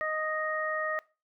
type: harmonic tone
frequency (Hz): 622.3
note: D#5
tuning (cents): 0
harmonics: 1 / 2 / 3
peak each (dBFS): -33 / -34 / -33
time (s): 0.01-0.99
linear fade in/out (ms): 0
effects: noise-tail reverb RT60 0.3 s tail -21 dB re dry